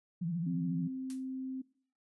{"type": "tone with vibrato", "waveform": "sine", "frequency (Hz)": 170, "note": "F3", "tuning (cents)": -46, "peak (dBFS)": -32, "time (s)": [0.21, 0.88], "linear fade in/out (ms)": 10, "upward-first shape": "sine", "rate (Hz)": 14, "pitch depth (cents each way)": 110}
{"type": "tone", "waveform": "sine", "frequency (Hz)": 261.6, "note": "C4", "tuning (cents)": 0, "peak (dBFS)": -36, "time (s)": [0.46, 1.62], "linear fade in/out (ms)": 10}
{"type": "noise with exponential decay", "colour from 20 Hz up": "blue", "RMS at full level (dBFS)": -43, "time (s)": [1.1, 1.25], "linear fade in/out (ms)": 0, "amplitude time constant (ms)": 32}
{"effects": ["noise-tail reverb RT60 0.5 s tail -21 dB re dry", "resampled to 24000 Hz"]}